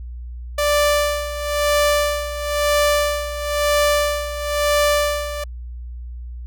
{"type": "tone with tremolo", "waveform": "sawtooth", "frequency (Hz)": 587.3, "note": "D5", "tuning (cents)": 0, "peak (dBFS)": -10, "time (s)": [0.58, 5.44], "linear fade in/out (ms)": 5, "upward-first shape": "sine", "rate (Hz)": 1, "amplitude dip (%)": 75, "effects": ["added 60 Hz sine -29 dBFS peak until 6.46 s"]}